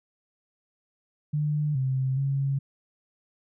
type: tone with pitch steps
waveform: sine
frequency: 149.5 / 131.8 / 137.6 Hz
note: D3 / C3 / C#3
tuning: +31 / +13 / -12 cents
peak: -23 dBFS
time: 1.33-2.59 s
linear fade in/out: 10 ms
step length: 420 ms
effects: none